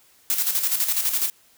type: noise with tremolo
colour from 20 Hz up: blue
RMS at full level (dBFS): -21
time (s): 0.3-1.3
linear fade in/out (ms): 0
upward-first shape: square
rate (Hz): 12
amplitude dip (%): 55
effects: white hiss -57 dBFS RMS until 1.57 s